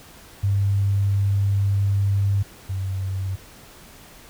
sine tone pair in turn, 99.4 / 95.57 Hz, G2 / G2, +25 / -43 cents, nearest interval minor second, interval 68 cents, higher first, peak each -17 / -23 dBFS, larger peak first, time 0.43-2.43 / 2.69-3.36 s, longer first, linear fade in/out 10 ms, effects pink hiss -46 dBFS RMS until 4.29 s

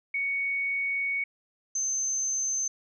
sine tone pair in turn, 2229 / 6234 Hz, C#7 / G8, +9 / -11 cents, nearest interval octave + tritone, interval 1780 cents, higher second, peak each -26 dBFS, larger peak neither, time 0.14-1.24 / 1.75-2.68 s, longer first, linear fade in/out 5 ms, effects none

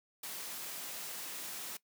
white high-pass noise, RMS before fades -43 dBFS, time 0.23-1.77 s, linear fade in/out 5 ms, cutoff 170 Hz, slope 12 dB/octave, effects noise-tail reverb RT60 0.1 s tail -19 dB re dry

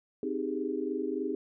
sine chord, Ab major seventh, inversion first, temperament equal, 261.6 / 311.1 / 392 / 415.3 Hz, C4 / Eb4 / G4 / Ab4, 0 / 0 / 0 / 0 cents, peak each -36 / -35 / -35 / -36 dBFS, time 0.23-1.35 s, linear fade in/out 2 ms, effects none

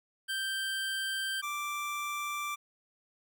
25% pulse tone pair in turn, 1568 / 1174.7 Hz, G6 / D6, 0 / 0 cents, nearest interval perfect fourth, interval 500 cents, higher first, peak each -28 / -30 dBFS, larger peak first, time 0.28-1.42 / 1.42-2.56 s, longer neither, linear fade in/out 20 ms, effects none

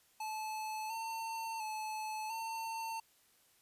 square tone with pitch steps, 867 / 902 / 865 / 902 Hz, A5 / A5 / A5 / A5, -26 / +43 / -30 / +43 cents, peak -39 dBFS, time 0.2-3 s, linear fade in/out 5 ms, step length 700 ms, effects white hiss -69 dBFS RMS until 3.61 s + resampled to 32000 Hz

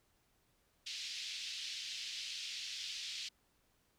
white band-pass noise, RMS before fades -44 dBFS, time 0.86-3.29 s, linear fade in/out 10 ms, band 2600 to 5000 Hz, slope 24 dB/octave, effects pink hiss -75 dBFS RMS until 3.98 s

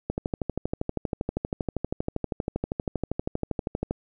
click train, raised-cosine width 2 ms, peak -13 dBFS, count 49, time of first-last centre 0.1-3.91 s, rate 12.6 Hz, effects none

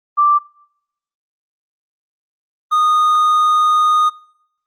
sine / triangle tone pair in turn, 1174.7 / 1233.3 Hz, D6 / D#6, 0 / -16 cents, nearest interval minor second, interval 84 cents, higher second, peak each -9 dBFS, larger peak neither, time 0.17-0.39 / 2.71-4.1 s, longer second, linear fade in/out 20 ms, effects noise-tail reverb RT60 0.8 s tail -25 dB re dry + Opus 32 kbps

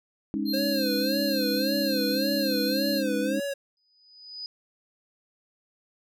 sine chord, Ab suspended fourth, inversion none, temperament equal, 207.7 / 277.2 / 311.1 Hz, Ab3 / Db4 / Eb4, 0 / 0 / 0 cents, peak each -30 dBFS, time 0.34-3.4 s, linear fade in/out 0 ms
square tone, 4186 Hz, C8, in tune, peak -30 dBFS, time 0.45-3.03 s, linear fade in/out 50 ms
square tone with vibrato, 527 Hz, C5, 12 cents sharp, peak -29 dBFS, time 0.53-3.54 s, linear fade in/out 10 ms, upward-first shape sine, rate 1.8 Hz, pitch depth 120 cents each way
sine tone with exponential growth, 4978 Hz, D#8, in tune, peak -32 dBFS, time 3.77-4.46 s, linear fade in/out 1 ms, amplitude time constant 150 ms
effects none

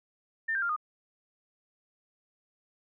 sine tone with pitch steps, 1800 / 1585.2 / 1396 / 1229.4 Hz, A6 / G6 / F6 / D#6, +39 / +19 / -1 / -21 cents, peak -27 dBFS, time 0.48-0.764 s, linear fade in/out 10 ms, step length 71 ms, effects none

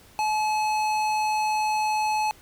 sine tone with tanh clipping, 857 Hz, A5, 46 cents flat, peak -24 dBFS, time 0.19-2.31 s, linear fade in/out 0 ms, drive 18 dB, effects pink hiss -53 dBFS RMS until 2.41 s

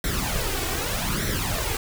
pink noise with flanger, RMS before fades -26 dBFS, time 0.04-1.77 s, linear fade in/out 2 ms, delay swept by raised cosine 0.52 to 2.72 ms, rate 0.82 Hz, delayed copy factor +0.65, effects none

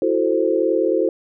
sine chord, F# half-diminished seventh, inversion third, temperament equal with one note detuned, 331.2 / 370 / 440 / 523.3 Hz, E4 / F#4 / A4 / C5, +8 / 0 / 0 / 0 cents, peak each -21 dBFS, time 0.02-1.09 s, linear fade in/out 2 ms, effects none

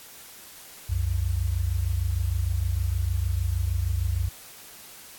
sine tone pair together, 64 / 90.51 Hz, C2 / F#2, -38 / -38 cents, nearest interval tritone, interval 600 cents, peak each -26 / -25 dBFS, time 0.89-4.29 s, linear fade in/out 10 ms, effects white hiss -46 dBFS RMS until 5.18 s + AAC 64 kbps

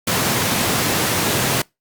pink high-pass noise, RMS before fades -19 dBFS, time 0.07-1.62 s, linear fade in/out 5 ms, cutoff 100 Hz, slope 24 dB/octave, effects noise-tail reverb RT60 0.2 s tail -25 dB re dry + Opus 48 kbps

